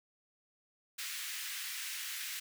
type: high-pass noise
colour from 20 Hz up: pink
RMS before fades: -41 dBFS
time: 0.98-2.4 s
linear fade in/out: 10 ms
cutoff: 1700 Hz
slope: 24 dB/octave
effects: none